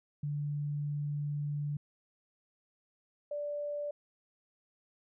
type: tone pair in turn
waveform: sine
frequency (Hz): 146.2 / 584.8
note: D3 / D5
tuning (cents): -7 / -7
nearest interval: 2 octaves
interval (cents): 2400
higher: second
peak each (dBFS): -32 / -34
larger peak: first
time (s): 0.23-1.77 / 3.31-3.91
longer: first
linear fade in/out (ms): 5
effects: none